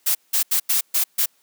blue noise bursts at uneven times, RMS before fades -19 dBFS, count 6, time 0.06-0.15 / 0.33-0.43 / 0.51-0.6 / 0.69-0.81 / 0.94-1.04 / 1.18-1.26 s, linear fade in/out 10 ms, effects white hiss -62 dBFS RMS until 1.42 s + high-pass 200 Hz 12 dB/octave

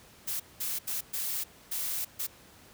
blue noise bursts at uneven times, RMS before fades -33 dBFS, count 6, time 0.27-0.4 / 0.6-0.79 / 0.87-1.01 / 1.13-1.44 / 1.71-2.05 / 2.19-2.27 s, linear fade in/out 10 ms, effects pink hiss -55 dBFS RMS until 2.73 s + high-pass 60 Hz 12 dB/octave

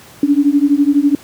sine beating tone pair, 280.7 / 292.7 Hz, C#4 / D4, +22 / -6 cents, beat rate 12 Hz, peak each -12 dBFS, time 0.23-1.15 s, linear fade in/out 2 ms, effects pink hiss -40 dBFS RMS until 1.23 s + high-pass 100 Hz 12 dB/octave

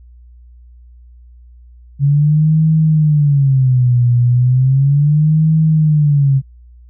sine tone with vibrato, 138.59 Hz, C#3, in tune, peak -8 dBFS, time 1.99-6.42 s, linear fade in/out 50 ms, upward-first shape sine, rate 0.35 Hz, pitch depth 230 cents each way, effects added 60 Hz sine -38 dBFS peak until 6.89 s

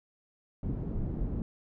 pink low-pass noise, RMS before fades -33 dBFS, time 0.63-1.42 s, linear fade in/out 2 ms, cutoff 250 Hz, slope 12 dB/octave, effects none

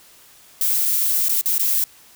violet noise with dropouts, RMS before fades -19 dBFS, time 0.61-1.84 s, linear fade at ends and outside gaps 1 ms, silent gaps 0.854-0.857 / 1.284-1.294 / 1.412-1.458 / 1.581-1.595 s, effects white hiss -49 dBFS RMS until 2.15 s

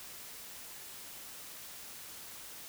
silence, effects white hiss -48 dBFS RMS until 2.68 s

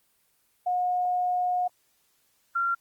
sine tone pair in turn, 722 / 1376.8 Hz, F#5 / F6, -43 / -25 cents, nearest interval major seventh, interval 1118 cents, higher second, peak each -23 dBFS, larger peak neither, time 0.66-1.68 / 2.55-2.75 s, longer first, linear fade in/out 10 ms, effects white hiss -68 dBFS RMS until 2.8 s + Opus 24 kbps

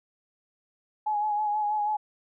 sine tone with vibrato, 841 Hz, G#5, 22 cents sharp, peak -24 dBFS, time 1.06-1.97 s, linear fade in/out 10 ms, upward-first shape sine, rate 6.2 Hz, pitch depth 33 cents each way, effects none

